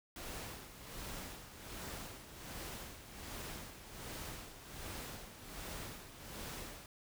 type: noise with tremolo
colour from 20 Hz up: pink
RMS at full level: -45 dBFS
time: 0.16-6.86 s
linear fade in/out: 2 ms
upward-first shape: sine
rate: 1.3 Hz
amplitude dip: 65%
effects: none